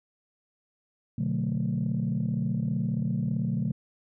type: chord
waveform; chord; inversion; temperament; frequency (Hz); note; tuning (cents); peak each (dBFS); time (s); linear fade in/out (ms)
sine; B minor seventh; none; equal with one note detuned; 123.47 / 146.83 / 182.03 / 220; B2 / D3 / F#3 / A3; 0 / 0 / -28 / 0; -30; 1.18-3.72; 5
effects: tanh soft clip ceiling -19 dBFS